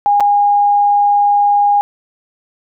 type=tone with dropouts; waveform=sine; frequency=817 Hz; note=G#5; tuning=29 cents flat; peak=-8 dBFS; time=0.06-1.81 s; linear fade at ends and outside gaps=0 ms; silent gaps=0.2-0.206 s; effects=none